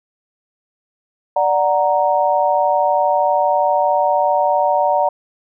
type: chord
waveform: sine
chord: D augmented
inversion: none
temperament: equal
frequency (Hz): 587.3 / 740 / 932.3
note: D5 / F#5 / A#5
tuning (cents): 0 / 0 / 0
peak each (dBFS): -17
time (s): 1.36-5.09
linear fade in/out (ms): 5
effects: none